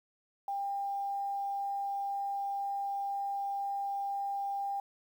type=tone with quantisation; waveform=sine; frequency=797 Hz; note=G5; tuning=28 cents sharp; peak=-32 dBFS; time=0.48-4.8 s; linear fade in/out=2 ms; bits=10; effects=none